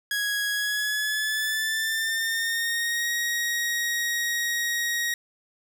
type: tone with pitch glide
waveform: sawtooth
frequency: 1661.2 to 1886.3 Hz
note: G#6 to A#6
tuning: 0 to +20 cents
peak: -21 dBFS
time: 0.11-5.14 s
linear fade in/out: 2 ms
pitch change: +220 cents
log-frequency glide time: 0.5-3.1 s
effects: none